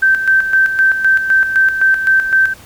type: tone with tremolo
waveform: sine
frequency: 1555 Hz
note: G6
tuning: 14 cents flat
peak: -7 dBFS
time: 0.02-2.54 s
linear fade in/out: 10 ms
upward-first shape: square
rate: 3.9 Hz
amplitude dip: 60%
effects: pink hiss -40 dBFS RMS until 2.65 s